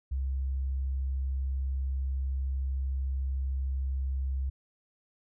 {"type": "tone", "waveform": "sine", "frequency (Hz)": 66.6, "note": "C2", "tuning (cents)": 31, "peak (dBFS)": -28, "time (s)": [0.11, 4.5], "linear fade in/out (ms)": 10, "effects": []}